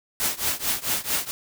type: noise with tremolo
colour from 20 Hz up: white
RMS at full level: -22 dBFS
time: 0.2-1.31 s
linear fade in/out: 0 ms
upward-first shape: triangle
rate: 4.5 Hz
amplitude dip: 95%
effects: none